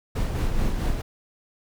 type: noise with tremolo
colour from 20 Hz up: brown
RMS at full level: -22 dBFS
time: 0.15-1.02 s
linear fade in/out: 10 ms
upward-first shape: sine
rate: 4.6 Hz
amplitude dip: 40%
effects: none